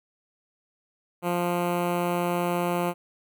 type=tone with notch filter; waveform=10% pulse; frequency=175.1 Hz; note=F3; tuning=5 cents sharp; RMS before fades=-26 dBFS; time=1.22-2.94 s; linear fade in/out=50 ms; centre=5100 Hz; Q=0.54; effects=none